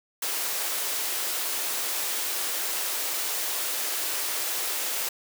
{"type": "high-pass noise", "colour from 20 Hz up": "white", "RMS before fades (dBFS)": -29, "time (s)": [0.22, 5.09], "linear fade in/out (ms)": 5, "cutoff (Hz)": 330, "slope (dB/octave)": 24, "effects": []}